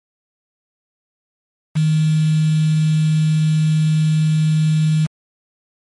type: tone with quantisation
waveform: sine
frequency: 155.9 Hz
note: D#3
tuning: 4 cents sharp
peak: -12 dBFS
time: 1.75-5.07 s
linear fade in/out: 20 ms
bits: 5
effects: MP3 48 kbps